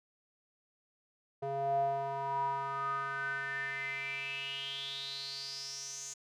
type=tone with band-pass filter sweep; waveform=square; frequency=137.8 Hz; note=C#3; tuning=10 cents flat; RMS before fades=-37 dBFS; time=1.42-6.14 s; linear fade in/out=10 ms; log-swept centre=570 to 6800 Hz; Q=8.5; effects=none